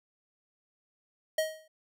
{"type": "tone with exponential decay", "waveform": "square", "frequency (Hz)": 630, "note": "D#5", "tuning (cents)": 21, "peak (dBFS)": -24, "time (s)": [1.38, 1.68], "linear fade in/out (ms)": 5, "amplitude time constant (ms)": 65, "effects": []}